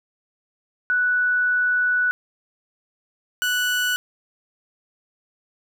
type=tone pair in turn; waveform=sine / 30% pulse; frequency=1480 / 1480 Hz; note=F#6 / F#6; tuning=0 / 0 cents; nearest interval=unison; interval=0 cents; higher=neither; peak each=-17 dBFS; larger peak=neither; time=0.9-2.11 / 3.42-3.96 s; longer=first; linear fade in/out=0 ms; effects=none